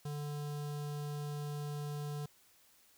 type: tone with notch filter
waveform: square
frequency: 146.83 Hz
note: D3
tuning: in tune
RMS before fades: -40 dBFS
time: 0.05-2.26 s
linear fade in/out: 5 ms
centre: 2100 Hz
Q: 1.4
effects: white hiss -66 dBFS RMS until 2.97 s

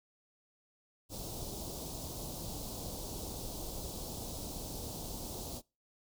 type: band-stop noise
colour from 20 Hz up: pink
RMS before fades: -42 dBFS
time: 1.09-5.62 s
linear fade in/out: 50 ms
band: 850 to 3900 Hz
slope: 24 dB/octave
effects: noise-tail reverb RT60 0.3 s tail -25 dB re dry

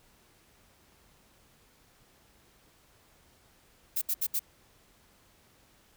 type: noise bursts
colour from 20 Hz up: violet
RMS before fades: -29 dBFS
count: 4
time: 3.96-4.395 s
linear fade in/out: 10 ms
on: 57 ms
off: 69 ms
effects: pink hiss -63 dBFS RMS until 5.96 s

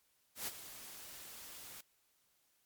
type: noise with ADSR envelope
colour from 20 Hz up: white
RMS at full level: -39 dBFS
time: 0.35-1.81 s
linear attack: 120 ms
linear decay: 33 ms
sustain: -12 dB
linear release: 5 ms
effects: white hiss -75 dBFS RMS until 2.65 s + MP3 96 kbps

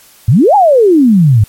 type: exponential two-way sweep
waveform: sine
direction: up then down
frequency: 97.9 to 861 to 97.9 Hz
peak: -3 dBFS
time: 0.28-1.44 s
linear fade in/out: 5 ms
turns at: 0.55 s
effects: white hiss -42 dBFS RMS until 1.48 s + MP3 64 kbps

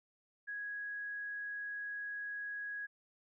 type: tone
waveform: sine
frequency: 1661.2 Hz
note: G#6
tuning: in tune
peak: -39 dBFS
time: 0.47-2.87 s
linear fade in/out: 20 ms
effects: none

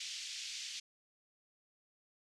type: band-pass noise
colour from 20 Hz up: white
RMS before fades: -44 dBFS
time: 0-0.8 s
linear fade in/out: 5 ms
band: 2400 to 6300 Hz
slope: 24 dB/octave
effects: low-pass 10000 Hz 12 dB/octave

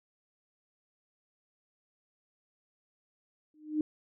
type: tone with exponential growth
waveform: sine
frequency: 305.3 Hz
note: D#4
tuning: 33 cents flat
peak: -23 dBFS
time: 3.54-3.81 s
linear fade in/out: 2 ms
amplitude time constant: 57 ms
effects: none

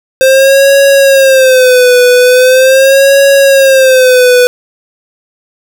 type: tone with vibrato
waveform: square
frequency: 523.3 Hz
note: C5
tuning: in tune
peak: -3 dBFS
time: 0.21-4.47 s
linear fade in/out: 0 ms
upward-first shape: sine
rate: 0.41 Hz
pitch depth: 98 cents each way
effects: none

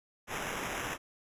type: noise with sample-and-hold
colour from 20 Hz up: white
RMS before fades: -37 dBFS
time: 0.27-0.98 s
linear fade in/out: 50 ms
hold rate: 4410 Hz
effects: resampled to 32000 Hz

